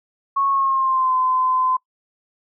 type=tone with pitch glide; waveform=sine; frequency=1100 to 1026.3 Hz; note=C#6 to C6; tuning=-14 to -34 cents; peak=-16 dBFS; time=0.36-1.77 s; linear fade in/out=10 ms; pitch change=-120 cents; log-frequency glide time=0.5-1.14 s; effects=noise-tail reverb RT60 0.1 s tail -22 dB re dry